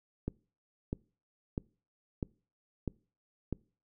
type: click train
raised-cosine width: 3 ms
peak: -20 dBFS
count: 6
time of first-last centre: 0.28-3.527 s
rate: 1.54 Hz
effects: noise-tail reverb RT60 0.4 s tail -24 dB re dry